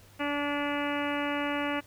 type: harmonic tone with a mistuned harmonic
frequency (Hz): 288.8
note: D4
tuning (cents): -29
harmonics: 1 / 2 / 3 / 4 / 5 / 6 / 7 / 8 / 9 / 10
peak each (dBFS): -32 / -35 / -37 / -38 / -39 / -40 / -40 / -41 / -42 / -42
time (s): 0.19-1.81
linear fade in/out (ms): 20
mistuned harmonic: 8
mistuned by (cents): +16
effects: added 100 Hz sine -57 dBFS peak until 1.86 s + pink hiss -57 dBFS RMS until 1.86 s